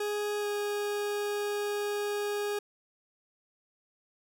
40% pulse tone with pitch glide, 415.3 to 412.2 Hz, G#4 to G#4, 0 to -13 cents, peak -29 dBFS, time 0-2.59 s, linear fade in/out 5 ms, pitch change -13 cents, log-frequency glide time 0.4-0.46 s, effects none

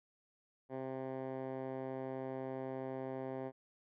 10% pulse tone with band-pass filter, 131.9 Hz, C3, 14 cents sharp, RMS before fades -42 dBFS, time 0.69-3.52 s, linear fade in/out 50 ms, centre 440 Hz, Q 0.61, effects low-pass 2000 Hz 12 dB/octave

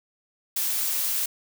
blue noise, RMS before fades -26 dBFS, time 0.56-1.26 s, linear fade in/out 5 ms, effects none

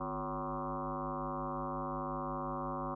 sine tone with frequency modulation, 659.3 Hz, E5, in tune, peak -35 dBFS, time 0-2.95 s, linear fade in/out 10 ms, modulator 101 Hz, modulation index 5.4, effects none

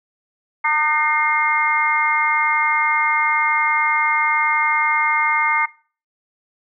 harmonic tone, 303.5 Hz, D#4, 43 cents flat, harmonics 3 / 4 / 5 / 6 / 7, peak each -20 / -22 / -28 / -29 / -18 dBFS, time 0.64-5.66 s, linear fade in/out 10 ms, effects noise-tail reverb RT60 0.4 s tail -21 dB re dry

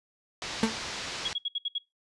white low-pass noise, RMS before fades -37 dBFS, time 0.42-1.33 s, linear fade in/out 0 ms, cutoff 5700 Hz, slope 24 dB/octave
35% pulse tone with exponential decay, 223.7 Hz, A3, 29 cents sharp, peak -17 dBFS, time 0.63-0.77 s, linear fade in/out 2 ms, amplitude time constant 29 ms
sine tone bursts, 3322 Hz, G#7, in tune, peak -27 dBFS, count 6, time 1.25-1.783 s, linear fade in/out 5 ms, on 33 ms, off 67 ms
effects noise-tail reverb RT60 0.2 s tail -22 dB re dry + resampled to 24000 Hz

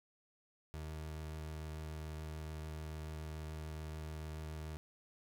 30% pulse tone with vibrato, 77.7 Hz, D#2, 2 cents flat, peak -40 dBFS, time 0.74-4.77 s, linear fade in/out 0 ms, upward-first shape sine, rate 6.9 Hz, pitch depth 9 cents each way, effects none

